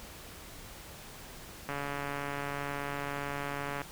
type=click train; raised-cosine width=0.5 ms; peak=-21 dBFS; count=303; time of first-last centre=1.69-3.817 s; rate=142 Hz; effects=pink hiss -48 dBFS RMS until 3.91 s